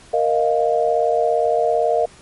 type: chord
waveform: sine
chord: Bb suspended fourth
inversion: none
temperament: just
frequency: 466.2 / 621.6 / 699.2 Hz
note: Bb4 / Eb5 / F5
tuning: 0 / -2 / +2 cents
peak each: -19 dBFS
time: 0.13-2.06 s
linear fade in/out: 10 ms
effects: pink hiss -46 dBFS RMS until 2.21 s + MP3 48 kbps